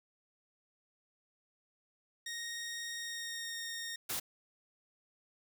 15% pulse tone with pitch glide, 1864.7 to 1848.6 Hz, A#6 to A#6, 0 to -15 cents, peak -33 dBFS, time 2.26-3.96 s, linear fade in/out 5 ms, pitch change -15 cents, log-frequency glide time 2.95-3.59 s
white noise, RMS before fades -37 dBFS, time 4.09-4.2 s, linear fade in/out 10 ms
effects none

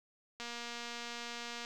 click train, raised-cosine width 0.2 ms, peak -26 dBFS, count 297, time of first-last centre 0.4-1.649 s, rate 237 Hz, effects none

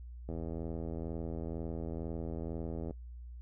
click train, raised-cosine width 2 ms, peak -27 dBFS, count 216, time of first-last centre 0.29-2.909 s, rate 82.1 Hz, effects noise-tail reverb RT60 0.1 s tail -20 dB re dry + added 60 Hz sine -44 dBFS peak until 3.41 s

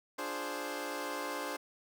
15% pulse chord, D half-diminished seventh, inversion none, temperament equal, 293.7 / 349.2 / 415.3 / 523.3 Hz, D4 / F4 / Ab4 / C5, 0 / 0 / 0 / 0 cents, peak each -35 / -39 / -37 / -34 dBFS, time 0.18-1.57 s, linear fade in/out 10 ms, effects none

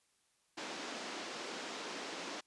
pink band-pass noise, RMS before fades -44 dBFS, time 0.57-2.41 s, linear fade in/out 10 ms, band 250 to 6500 Hz, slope 24 dB/octave, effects white hiss -75 dBFS RMS until 2.46 s + resampled to 24000 Hz

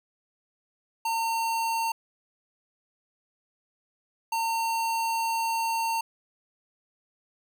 square tone bursts at uneven times, 910 Hz, A#5, 42 cents flat, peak -26 dBFS, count 2, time 1.05-1.92 / 4.32-6.01 s, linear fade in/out 5 ms, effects none

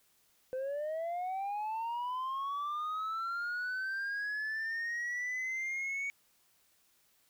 sine linear sweep, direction up, 508 to 2242 Hz, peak -31 dBFS, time 0.53-6.1 s, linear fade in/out 0 ms, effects tanh soft clip ceiling -33 dBFS + white hiss -70 dBFS RMS until 7.29 s

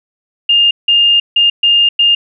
sine tone bursts at uneven times, 2818 Hz, F7, 15 cents sharp, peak -6 dBFS, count 5, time 0.49-0.71 / 0.88-1.2 / 1.36-1.5 / 1.63-1.89 / 1.99-2.15 s, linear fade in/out 5 ms, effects none

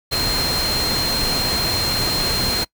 sine tone in noise, 4186 Hz, C8, in tune, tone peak -20 dBFS, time 0.11-2.65 s, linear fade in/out 20 ms, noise pink, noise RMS -23 dBFS, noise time 0.11-2.65 s, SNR 0 dB, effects noise-tail reverb RT60 0.1 s tail -23 dB re dry

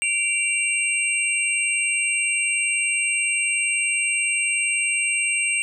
sine tone cluster, 2330 / 2761 / 8320 Hz, D7 / F7 / C9, -14 / -20 / -11 cents, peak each -24 dBFS, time 0.02-5.62 s, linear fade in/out 0 ms, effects none

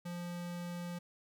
square tone, 174.61 Hz, F3, in tune, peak -40 dBFS, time 0.05-0.99 s, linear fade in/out 10 ms, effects none

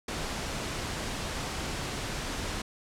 pink noise, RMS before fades -34 dBFS, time 0.08-2.62 s, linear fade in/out 5 ms, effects low-pass 8000 Hz 12 dB/octave

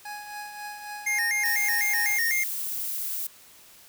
25% pulse tone with tremolo, 832 Hz, G#5, 3 cents sharp, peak -30 dBFS, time 0.05-2.17 s, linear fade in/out 5 ms, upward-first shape triangle, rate 3.7 Hz, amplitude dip 55%
square tone with vibrato, 1978 Hz, B6, 2 cents sharp, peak -24 dBFS, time 1.06-2.44 s, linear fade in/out 10 ms, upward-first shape square, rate 4 Hz, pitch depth 120 cents each way
violet noise, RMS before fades -31 dBFS, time 1.45-3.27 s, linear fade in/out 5 ms
effects white hiss -52 dBFS RMS until 3.88 s

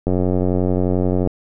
click train, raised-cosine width 2 ms, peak -6 dBFS, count 111, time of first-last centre 0.07-1.274 s, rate 91.4 Hz, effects none

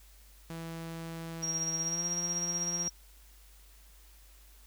sawtooth tone with pitch glide, 164.81 to 173.2 Hz, E3 to F3, 0 to -14 cents, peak -35 dBFS, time 0.5-2.88 s, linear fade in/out 0 ms, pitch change +86 cents, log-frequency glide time 1.81-2.06 s
sine tone with tremolo, 5630 Hz, F8, 13 cents sharp, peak -29 dBFS, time 1.42-2.9 s, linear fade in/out 20 ms, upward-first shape sine, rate 16 Hz, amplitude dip 50%
effects added 50 Hz sine -55 dBFS peak until 4.66 s + white hiss -61 dBFS RMS until 4.66 s

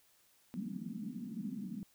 pink band-pass noise, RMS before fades -42 dBFS, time 0.54-1.83 s, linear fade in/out 0 ms, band 180 to 250 Hz, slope 48 dB/octave, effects white hiss -69 dBFS RMS until 1.94 s

